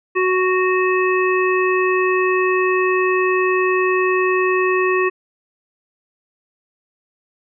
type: harmonic tone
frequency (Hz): 370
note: F#4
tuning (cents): 0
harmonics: 1 / 3 / 5 / 7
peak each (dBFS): -16 / -21 / -23 / -24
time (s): 0.15-5.1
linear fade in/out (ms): 20
effects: none